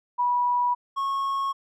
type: tone pair in turn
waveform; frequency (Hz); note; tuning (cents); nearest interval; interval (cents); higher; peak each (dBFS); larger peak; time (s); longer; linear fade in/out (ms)
sine / triangle; 976 / 1095.5; B5 / C#6; -21 / -21; major second; 200; second; -20 / -22; first; 0.18-0.75 / 0.96-1.53; neither; 20
effects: none